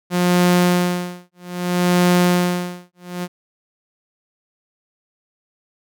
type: tone with tremolo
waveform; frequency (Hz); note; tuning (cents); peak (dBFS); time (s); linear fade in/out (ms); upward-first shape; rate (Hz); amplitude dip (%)
sawtooth; 177.9; F3; +32; -8; 0.1-3.28; 50; sine; 0.62; 100
effects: none